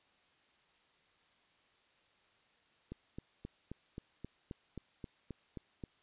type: click train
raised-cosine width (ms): 3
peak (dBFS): -30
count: 12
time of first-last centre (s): 2.92-5.838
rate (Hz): 3.77
effects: white hiss -70 dBFS RMS until 6.02 s + resampled to 8000 Hz